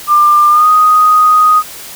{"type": "tone with pitch glide", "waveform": "sine", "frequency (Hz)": [1194, 1245.4], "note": ["D6", "D#6"], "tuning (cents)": [28, 1], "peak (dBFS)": -4, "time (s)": [0.07, 1.63], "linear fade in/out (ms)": 50, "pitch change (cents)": 73, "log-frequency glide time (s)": [0.49, 0.68], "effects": ["white hiss -29 dBFS RMS until 1.95 s"]}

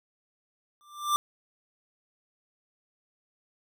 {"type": "tone with exponential growth", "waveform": "square", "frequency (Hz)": 1183, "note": "D6", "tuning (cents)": 12, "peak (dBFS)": -20, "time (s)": [0.81, 1.16], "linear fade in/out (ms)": 0, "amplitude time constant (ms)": 74, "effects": []}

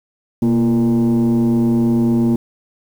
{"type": "tone with frequency modulation", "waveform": "sine", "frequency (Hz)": 234.4, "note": "A#3", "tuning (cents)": 10, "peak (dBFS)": -9, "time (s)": [0.42, 2.36], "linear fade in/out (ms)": 5, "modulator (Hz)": 109, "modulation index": 0.75, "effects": ["tanh soft clip ceiling -11 dBFS", "7-bit"]}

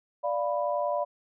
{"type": "chord", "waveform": "sine", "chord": "B diminished", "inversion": "first", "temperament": "equal", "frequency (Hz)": [587.3, 698.5, 987.8], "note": ["D5", "F5", "B5"], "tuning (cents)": [0, 0, 0], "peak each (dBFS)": [-28, -31, -32], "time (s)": [0.23, 1.05], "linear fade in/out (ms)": 20, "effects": []}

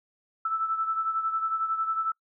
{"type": "beating tone pair", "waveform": "sine", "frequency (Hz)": [1317, 1328], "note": ["E6", "E6"], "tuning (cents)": [-2, 12], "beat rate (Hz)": 11, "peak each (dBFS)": [-26, -33], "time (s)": [0.45, 2.12], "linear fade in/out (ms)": 5, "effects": ["noise-tail reverb RT60 0.1 s tail -24 dB re dry"]}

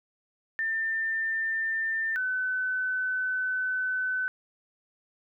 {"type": "tone pair in turn", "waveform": "sine", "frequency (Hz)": [1795, 1511.1], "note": ["A6", "F#6"], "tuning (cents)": [34, 36], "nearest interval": "minor third", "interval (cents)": 298, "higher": "first", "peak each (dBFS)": -26, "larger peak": "neither", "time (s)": [[0.59, 2.16], [2.16, 4.28]], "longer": "second", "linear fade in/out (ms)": 0, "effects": []}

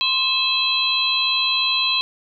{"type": "tone cluster", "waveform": "sine", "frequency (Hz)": [1047, 2613, 3250, 4013], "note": ["C6", "E7", "G#7", "B7"], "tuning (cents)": [1, -16, -38, 27], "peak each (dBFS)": [-27, -23, -23, -20], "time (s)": [0.01, 2.01], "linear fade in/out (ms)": 0, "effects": []}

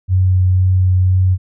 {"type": "tone with vibrato", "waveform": "sine", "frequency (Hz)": 92.5, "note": "F#2", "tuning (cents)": 0, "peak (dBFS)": -9, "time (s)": [0.08, 1.38], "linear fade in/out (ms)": 50, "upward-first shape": "triangle", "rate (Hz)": 2, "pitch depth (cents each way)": 12, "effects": []}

